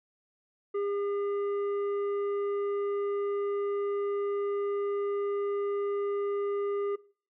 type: tone with tanh clipping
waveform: triangle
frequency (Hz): 404.1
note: G#4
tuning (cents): -47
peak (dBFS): -30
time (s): 0.74-6.96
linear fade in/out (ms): 10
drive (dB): 14
effects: noise-tail reverb RT60 0.4 s tail -19 dB re dry + low-pass 2000 Hz 12 dB/octave